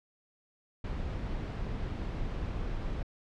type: noise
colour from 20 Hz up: brown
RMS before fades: -35 dBFS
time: 0.84-3.03 s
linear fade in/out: 5 ms
effects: low-pass 4000 Hz 12 dB/octave